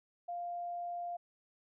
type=tone; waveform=sine; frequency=698.5 Hz; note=F5; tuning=in tune; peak=-37 dBFS; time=0.28-1.17 s; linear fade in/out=10 ms; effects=none